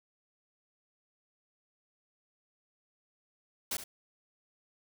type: noise with echo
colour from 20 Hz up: white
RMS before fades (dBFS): -34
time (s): 3.71-3.77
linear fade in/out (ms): 5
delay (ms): 70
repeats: 1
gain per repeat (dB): -11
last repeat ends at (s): 3.84
effects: none